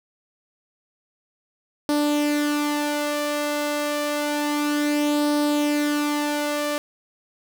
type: tone with flanger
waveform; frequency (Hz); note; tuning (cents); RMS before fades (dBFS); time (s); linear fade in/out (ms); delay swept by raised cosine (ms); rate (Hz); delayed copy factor
sawtooth; 294.5; D4; +5; -23; 1.89-6.78; 0; 0.21 to 1.91; 0.29; +0.5
effects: none